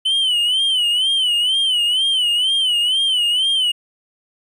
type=tone with vibrato; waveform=triangle; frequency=3020 Hz; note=F#7; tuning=35 cents sharp; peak=-13 dBFS; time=0.05-3.72 s; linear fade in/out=10 ms; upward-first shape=sine; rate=2.1 Hz; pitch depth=110 cents each way; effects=resampled to 32000 Hz